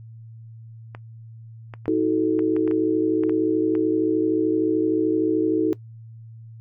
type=clicks; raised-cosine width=0.5 ms; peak=-22 dBFS; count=10; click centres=0.949 / 1.738 / 1.857 / 2.392 / 2.565 / 2.677 / 2.712 / 3.236 / 3.295 / 3.752 s
type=chord; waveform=sine; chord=D# diminished; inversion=none; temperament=equal with one note detuned; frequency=316.7 / 370 / 440 Hz; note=D#4 / F#4 / A4; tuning=+31 / 0 / 0 cents; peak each=-20 / -24 / -23 dBFS; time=1.88-5.73 s; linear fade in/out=0 ms
effects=noise-tail reverb RT60 0.1 s tail -19 dB re dry + added 113 Hz sine -39 dBFS peak until 6.6 s